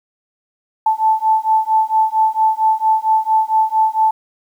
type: beating tone pair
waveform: sine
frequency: 875 / 879.4 Hz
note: A5 / A5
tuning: -10 / -1 cents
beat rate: 4.4 Hz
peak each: -15 dBFS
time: 0.86-4.11 s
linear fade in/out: 5 ms
effects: 8-bit